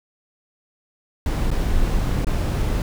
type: noise with dropouts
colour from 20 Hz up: brown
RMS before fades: -20 dBFS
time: 1.26-2.82 s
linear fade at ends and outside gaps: 1 ms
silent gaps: 1.505-1.514 / 2.246-2.269 s
effects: none